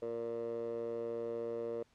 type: tone with band-pass filter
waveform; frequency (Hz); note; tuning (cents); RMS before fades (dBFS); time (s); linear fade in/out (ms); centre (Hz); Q
15% pulse; 116.54; A#2; 0; -39; 0.02-1.83; 5; 510; 6
effects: pink hiss -71 dBFS RMS until 1.94 s + low-pass 7000 Hz 12 dB/octave